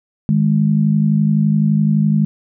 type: tone pair together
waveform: sine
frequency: 155.9 / 207.7 Hz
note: D#3 / G#3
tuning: +4 / 0 cents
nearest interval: perfect fourth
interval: 496 cents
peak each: -14 dBFS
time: 0.29-2.25 s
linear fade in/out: 0 ms
effects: none